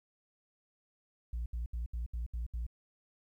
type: tone bursts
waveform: sine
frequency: 58.27 Hz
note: A#1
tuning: in tune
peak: -32 dBFS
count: 7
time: 1.33-2.666 s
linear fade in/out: 5 ms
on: 130 ms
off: 71 ms
effects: tanh soft clip ceiling -32 dBFS + 12-bit